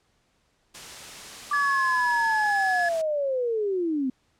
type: noise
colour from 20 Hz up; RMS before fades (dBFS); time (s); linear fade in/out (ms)
white; -40; 0.74-3.02; 10
type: linear sweep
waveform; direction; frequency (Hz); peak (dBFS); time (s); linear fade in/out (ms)
sine; down; 1174.7 to 250; -23; 1.51-4.1; 5
type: tone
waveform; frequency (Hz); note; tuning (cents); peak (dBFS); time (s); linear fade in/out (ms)
triangle; 1700; G#6; +40; -22; 1.53-2.89; 5
effects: pink hiss -68 dBFS RMS until 4.39 s + low-pass 8000 Hz 12 dB/octave